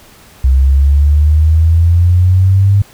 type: exponential sweep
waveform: sine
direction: up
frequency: 64.7 to 101.1 Hz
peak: -5 dBFS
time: 0.44-2.82 s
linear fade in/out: 5 ms
effects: pink hiss -41 dBFS RMS until 2.93 s